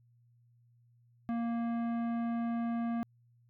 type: tone with tanh clipping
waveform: triangle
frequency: 233.1 Hz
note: A#3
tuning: in tune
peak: -33 dBFS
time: 1.29-3.03 s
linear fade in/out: 0 ms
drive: 18 dB
effects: added 119 Hz sine -63 dBFS peak until 3.49 s